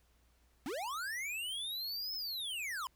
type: linear two-way sweep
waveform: square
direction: up then down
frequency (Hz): 233.1 to 5274 to 969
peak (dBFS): -38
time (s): 0.66-2.87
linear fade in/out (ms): 0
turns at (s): 2.15
effects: added 60 Hz sine -69 dBFS peak until 2.95 s + pink hiss -73 dBFS RMS until 2.95 s